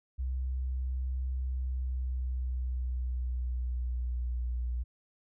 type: tone with pitch glide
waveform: sine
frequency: 64.2 to 60.6 Hz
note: C2 to B1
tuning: -32 to -32 cents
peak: -30 dBFS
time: 0.18-4.84 s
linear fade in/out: 20 ms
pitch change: -100 cents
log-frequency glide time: 1.45-4.45 s
effects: none